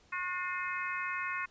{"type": "harmonic tone with a mistuned harmonic", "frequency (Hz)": 362.2, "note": "F#4", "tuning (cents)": -37, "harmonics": [3, 4, 5, 6, 7], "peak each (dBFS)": [-38, -39, -40, -41, -41], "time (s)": [0.12, 1.46], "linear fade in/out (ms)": 10, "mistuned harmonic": 6, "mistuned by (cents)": -48, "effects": ["pink hiss -64 dBFS RMS until 1.5 s", "resampled to 16000 Hz"]}